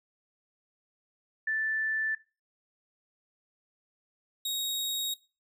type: tone pair in turn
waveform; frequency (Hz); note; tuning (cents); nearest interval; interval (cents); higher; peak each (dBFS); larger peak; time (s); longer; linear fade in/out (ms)
sine / sawtooth; 1760 / 3770; A6 / A#7; 0 / +19; octave + minor second; 1319; second; -27; neither; 1.47-2.15 / 4.45-5.14; second; 5
effects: noise-tail reverb RT60 0.3 s tail -19 dB re dry